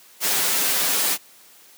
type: noise with comb filter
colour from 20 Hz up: white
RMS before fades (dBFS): -21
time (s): 0.2-1.18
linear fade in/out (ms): 50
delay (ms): 8.7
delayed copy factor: -0.65
effects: white hiss -50 dBFS RMS until 1.77 s + high-pass 200 Hz 12 dB/octave